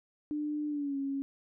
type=tone with pitch glide; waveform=sine; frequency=298.5 to 275.3 Hz; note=D4 to C#4; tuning=+28 to -12 cents; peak=-31 dBFS; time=0.31-1.22 s; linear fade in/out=0 ms; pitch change=-140 cents; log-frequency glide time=0.68-0.97 s; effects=none